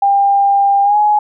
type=tone with pitch glide; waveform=sine; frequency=798 to 838.6 Hz; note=G5 to G#5; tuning=+31 to +17 cents; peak=-8 dBFS; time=0.02-1.19 s; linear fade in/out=5 ms; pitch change=+86 cents; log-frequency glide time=0.83-0.97 s; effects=none